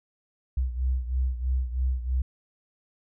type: beating tone pair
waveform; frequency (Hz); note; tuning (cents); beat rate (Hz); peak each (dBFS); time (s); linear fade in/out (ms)
sine; 63 / 66.1; B1 / C2; +35 / +18; 3.1; -25 / -30; 0.57-2.22; 5
effects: none